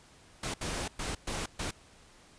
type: noise bursts at uneven times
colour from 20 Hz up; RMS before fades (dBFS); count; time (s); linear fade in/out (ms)
pink; -35; 5; 0.43-0.54 / 0.61-0.88 / 0.99-1.15 / 1.27-1.46 / 1.59-1.71; 5
effects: pink hiss -58 dBFS RMS until 2.38 s + resampled to 22050 Hz